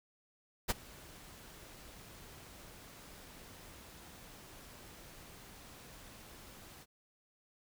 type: noise with ADSR envelope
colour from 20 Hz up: pink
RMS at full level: -30 dBFS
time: 0.68-6.86 s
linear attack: 22 ms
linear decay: 25 ms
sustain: -24 dB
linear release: 45 ms
effects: none